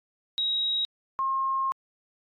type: tone pair in turn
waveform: sine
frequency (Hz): 3815 / 1070.5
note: A#7 / C6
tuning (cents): +39 / +39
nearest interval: octave + minor seventh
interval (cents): 2200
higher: first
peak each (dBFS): -24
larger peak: neither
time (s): 0.38-0.85 / 1.19-1.72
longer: second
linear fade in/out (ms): 0
effects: AAC 64 kbps